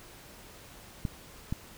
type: clicks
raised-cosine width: 5 ms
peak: -18 dBFS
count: 2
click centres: 1.052 / 1.525 s
effects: pink hiss -51 dBFS RMS until 1.77 s